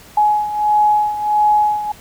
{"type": "beating tone pair", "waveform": "sine", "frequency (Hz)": [841, 842.5], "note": ["G#5", "G#5"], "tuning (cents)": [22, 25], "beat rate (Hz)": 1.5, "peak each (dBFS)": [-13, -18], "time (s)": [0.17, 1.92], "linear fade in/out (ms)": 5, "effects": ["pink hiss -42 dBFS RMS until 2 s"]}